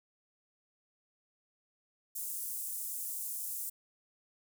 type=high-pass noise; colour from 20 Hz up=pink; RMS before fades=-39 dBFS; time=2.15-3.7 s; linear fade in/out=10 ms; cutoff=8500 Hz; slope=24 dB/octave; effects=none